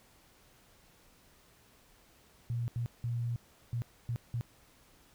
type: tone bursts at uneven times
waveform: sine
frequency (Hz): 118.7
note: A#2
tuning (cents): +32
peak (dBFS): -31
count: 6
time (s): 2.5-2.68 / 2.76-2.86 / 3.04-3.36 / 3.73-3.82 / 4.09-4.16 / 4.34-4.41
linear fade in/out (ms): 0
effects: pink hiss -63 dBFS RMS until 5.14 s